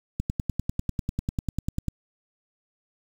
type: click train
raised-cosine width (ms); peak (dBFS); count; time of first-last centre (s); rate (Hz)
5; -14; 18; 0.2-1.883; 10.1
effects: 7-bit